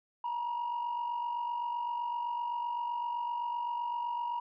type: tone pair together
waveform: sine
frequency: 911.2 / 959 Hz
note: A#5 / A#5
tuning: -40 / +49 cents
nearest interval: minor second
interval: 89 cents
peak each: -38 / -31 dBFS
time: 0.24-4.4 s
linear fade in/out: 5 ms
effects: tanh soft clip ceiling -29 dBFS